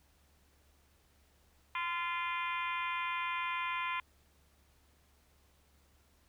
harmonic tone with a mistuned harmonic, 346.6 Hz, F4, 13 cents flat, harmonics 3 / 4 / 5 / 6 / 7 / 8 / 9 / 10, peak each -36 / -44 / -46 / -41 / -41 / -50 / -49 / -53 dBFS, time 1.75-4 s, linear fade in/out 2 ms, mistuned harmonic 3, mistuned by -22 cents, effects added 71 Hz sine -68 dBFS peak until 6.28 s + pink hiss -70 dBFS RMS until 6.28 s

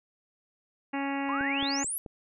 harmonic tone, 277.2 Hz, C#4, in tune, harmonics 1 / 2 / 3 / 4 / 5 / 6 / 7 / 8 / 9 / 10, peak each -31 / -41 / -35 / -42 / -45 / -43 / -41 / -43 / -46 / -44 dBFS, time 0.93-1.84 s, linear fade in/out 10 ms
sine exponential sweep, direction up, 1009 to 11810 Hz, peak -30 dBFS, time 1.29-1.98 s, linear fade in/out 0 ms
click train, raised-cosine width 2 ms, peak -28 dBFS, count 4, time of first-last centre 1.41-2.062 s, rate 4.6 Hz
effects none

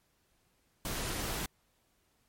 pink noise, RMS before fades -36 dBFS, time 0.85-1.46 s, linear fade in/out 2 ms, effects pink hiss -73 dBFS RMS until 2.28 s + MP3 64 kbps

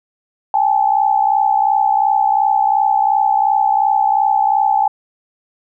sine tone pair together, 797.2 / 860 Hz, G5 / A5, +29 / -40 cents, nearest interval minor second, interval 131 cents, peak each -14 dBFS, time 0.54-4.88 s, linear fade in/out 2 ms, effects none

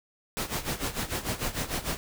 pink noise with tremolo, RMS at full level -29 dBFS, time 0.37-1.97 s, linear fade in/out 0 ms, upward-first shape sine, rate 6.7 Hz, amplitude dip 80%, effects none

